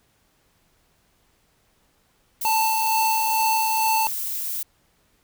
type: noise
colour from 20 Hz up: violet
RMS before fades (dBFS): -28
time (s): 2.41-4.63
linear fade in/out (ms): 5
type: tone with tremolo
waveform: square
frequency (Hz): 887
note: A5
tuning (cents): +14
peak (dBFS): -19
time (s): 2.45-4.07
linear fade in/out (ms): 0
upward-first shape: sine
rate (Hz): 2.2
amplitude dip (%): 30
effects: pink hiss -64 dBFS RMS until 5.23 s